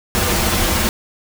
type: noise with comb filter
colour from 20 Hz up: pink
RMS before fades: -17 dBFS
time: 0.15-0.89 s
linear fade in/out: 0 ms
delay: 7.1 ms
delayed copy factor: -0.65
effects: none